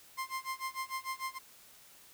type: tone with tremolo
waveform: 30% pulse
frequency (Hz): 1050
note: C6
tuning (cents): +6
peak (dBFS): -31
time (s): 0.17-1.39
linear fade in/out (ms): 20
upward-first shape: sine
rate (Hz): 6.7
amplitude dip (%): 95
effects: white hiss -58 dBFS RMS until 2.13 s